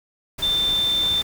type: tone in noise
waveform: sine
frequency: 3563 Hz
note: A7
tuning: 21 cents sharp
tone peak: -18 dBFS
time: 0.42-1.22 s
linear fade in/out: 10 ms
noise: pink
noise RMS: -33 dBFS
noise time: 0.38-1.23 s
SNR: +12 dB
effects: none